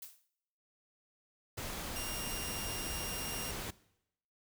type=noise with exponential decay; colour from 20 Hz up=blue; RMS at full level=-44 dBFS; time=0.02-0.28 s; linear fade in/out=5 ms; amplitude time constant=56 ms
type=noise; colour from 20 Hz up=pink; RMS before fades=-41 dBFS; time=1.57-3.71 s; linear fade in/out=10 ms
type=tone; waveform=10% pulse; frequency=2802 Hz; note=F7; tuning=5 cents sharp; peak=-32 dBFS; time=1.96-3.51 s; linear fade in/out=0 ms
effects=noise-tail reverb RT60 0.8 s tail -20 dB re dry